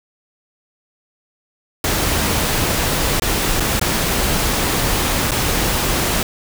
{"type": "noise with dropouts", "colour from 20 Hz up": "pink", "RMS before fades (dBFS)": -18, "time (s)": [1.84, 6.23], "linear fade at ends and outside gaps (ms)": 2, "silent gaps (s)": [[3.198, 3.22], [3.599, 3.604], [3.796, 3.813], [5.31, 5.317]], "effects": []}